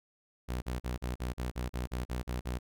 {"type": "tone bursts", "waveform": "sawtooth", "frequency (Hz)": 61.74, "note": "B1", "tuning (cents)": 0, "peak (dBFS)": -29, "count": 12, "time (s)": [0.48, 2.589], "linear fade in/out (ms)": 20, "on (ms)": 140, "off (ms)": 39, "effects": []}